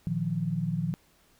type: chord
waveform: sine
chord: Bb suspended fourth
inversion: none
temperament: just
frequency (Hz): 116.54 / 155.39 / 174.81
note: Bb2 / Eb3 / F3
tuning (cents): 0 / -2 / +2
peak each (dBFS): -35 / -30 / -30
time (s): 0.07-0.94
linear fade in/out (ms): 0
effects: pink hiss -63 dBFS RMS until 1.39 s